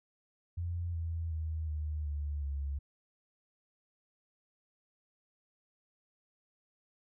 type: tone with pitch steps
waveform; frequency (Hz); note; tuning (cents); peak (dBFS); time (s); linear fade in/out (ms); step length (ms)
sine; 86.3 / 82.78 / 79.41 / 76.18 / 73.07 / 70.1; F2 / E2 / D#2 / D#2 / D2 / C#2; -20 / +8 / +36 / -36 / -8 / +20; -33; 0.57-2.79; 10; 370
effects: none